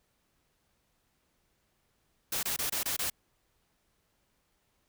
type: noise bursts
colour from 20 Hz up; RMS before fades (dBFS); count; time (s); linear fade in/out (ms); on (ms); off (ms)
white; -32; 6; 2.32-3.1; 5; 110; 24
effects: pink hiss -74 dBFS RMS until 4.88 s